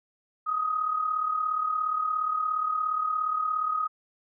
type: tone with amplitude modulation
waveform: sine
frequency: 1254 Hz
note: D#6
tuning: 13 cents sharp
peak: -22 dBFS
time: 0.46-3.88 s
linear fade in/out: 20 ms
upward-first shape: sine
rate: 37.1 Hz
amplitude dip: 60%
effects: none